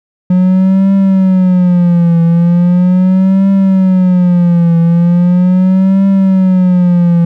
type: tone with vibrato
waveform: triangle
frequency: 180.8 Hz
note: F#3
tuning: 40 cents flat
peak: -3 dBFS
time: 0.3-7.25 s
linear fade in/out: 5 ms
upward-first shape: triangle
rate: 0.39 Hz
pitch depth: 140 cents each way
effects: none